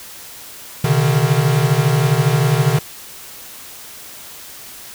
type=tone cluster; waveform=square; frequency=127 / 141.7 / 154.2 Hz; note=B2 / C#3 / D#3; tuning=+49 / +38 / -15 cents; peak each=-18 dBFS; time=0.84-2.79 s; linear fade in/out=5 ms; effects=white hiss -36 dBFS RMS until 4.94 s